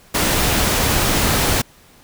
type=noise; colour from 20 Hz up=pink; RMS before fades=-17 dBFS; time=0.14-1.62 s; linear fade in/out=10 ms; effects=pink hiss -49 dBFS RMS until 2.03 s